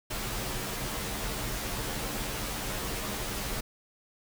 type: noise with comb filter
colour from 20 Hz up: pink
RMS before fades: -34 dBFS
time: 0.1-3.61 s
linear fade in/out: 10 ms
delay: 12 ms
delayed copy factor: -0.75
effects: none